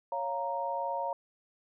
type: chord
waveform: sine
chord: Bb minor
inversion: first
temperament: equal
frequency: 554.4 / 698.5 / 932.3 Hz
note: Db5 / F5 / Bb5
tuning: 0 / 0 / 0 cents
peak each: -36 / -37 / -33 dBFS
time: 0.12-1.13 s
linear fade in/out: 2 ms
effects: none